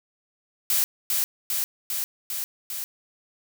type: noise with echo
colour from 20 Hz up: blue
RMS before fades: -22 dBFS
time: 0.7-0.84 s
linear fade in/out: 0 ms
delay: 400 ms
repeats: 5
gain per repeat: -2 dB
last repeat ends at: 2.84 s
effects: none